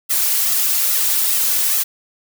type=noise with flanger; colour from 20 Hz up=blue; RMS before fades=-17 dBFS; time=0.09-1.84 s; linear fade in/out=20 ms; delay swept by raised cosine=1.5 to 3.5 ms; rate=2.4 Hz; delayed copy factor=+0.75; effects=none